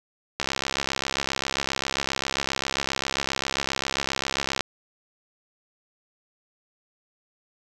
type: click train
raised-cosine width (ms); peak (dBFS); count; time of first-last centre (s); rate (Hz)
0.2; -7; 285; 0.4-4.607; 67.5
effects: none